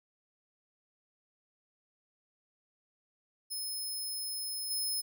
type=tone with level steps; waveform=15% pulse; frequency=5180 Hz; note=E8; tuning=31 cents flat; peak=-30 / -26 dBFS; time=3.5-5.02 s; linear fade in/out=20 ms; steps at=4.7 s; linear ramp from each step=10 ms; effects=none